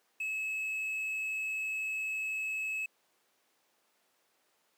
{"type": "tone with quantisation", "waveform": "triangle", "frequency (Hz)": 2586, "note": "E7", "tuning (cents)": -34, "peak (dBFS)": -31, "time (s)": [0.2, 2.86], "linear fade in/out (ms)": 5, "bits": 10, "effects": ["pink hiss -72 dBFS RMS until 4.77 s", "high-pass 400 Hz 12 dB/octave"]}